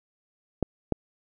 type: clicks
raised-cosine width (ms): 2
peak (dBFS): -10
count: 2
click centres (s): 0.627 / 0.923
effects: none